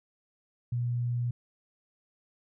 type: tone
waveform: sine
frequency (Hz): 120.9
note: B2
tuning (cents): -36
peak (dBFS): -27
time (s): 0.72-1.31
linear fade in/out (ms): 5
effects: none